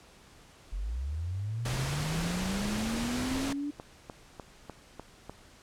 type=linear sweep; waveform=sine; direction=up; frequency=41.2 to 293.7 Hz; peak=-31 dBFS; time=0.72-3.71 s; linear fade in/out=10 ms
type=noise; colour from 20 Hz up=pink; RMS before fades=-35 dBFS; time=1.65-3.53 s; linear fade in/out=5 ms
type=click train; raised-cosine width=1 ms; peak=-26 dBFS; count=8; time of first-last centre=3.2-5.296 s; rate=3.34 Hz
effects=pink hiss -56 dBFS RMS until 5.62 s + low-pass 9000 Hz 12 dB/octave